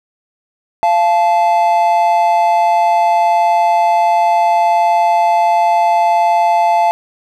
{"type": "tone pair together", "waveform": "triangle", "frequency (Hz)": [690, 869.3], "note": ["F5", "A5"], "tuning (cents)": [-21, -21], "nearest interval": "major third", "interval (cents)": 400, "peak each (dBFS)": -10, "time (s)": [0.83, 6.91], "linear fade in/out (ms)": 0, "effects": []}